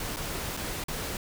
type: noise with dropouts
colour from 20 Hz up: pink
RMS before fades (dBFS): -34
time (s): 0-1.17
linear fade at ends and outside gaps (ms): 2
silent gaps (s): 0.162-0.168 / 0.568-0.572 / 0.839-0.883
effects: none